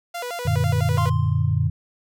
sawtooth tone with vibrato, 583 Hz, D5, 13 cents flat, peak -24 dBFS, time 0.14-1.1 s, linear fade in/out 10 ms, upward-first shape square, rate 6 Hz, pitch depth 300 cents each way
sine chord, Gb augmented, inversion none, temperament equal with one note detuned, 92.5 / 116.54 / 148.54 Hz, Gb2 / Bb2 / D3, 0 / 0 / +20 cents, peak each -22 dBFS, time 0.45-1.7 s, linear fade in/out 10 ms
triangle tone with exponential decay, 1046.5 Hz, C6, in tune, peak -20 dBFS, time 0.98-1.67 s, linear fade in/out 0 ms, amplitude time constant 150 ms
effects none

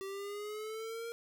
square linear sweep, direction up, 385.4 to 467.4 Hz, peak -40 dBFS, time 0.01-1.12 s, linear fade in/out 0 ms, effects none

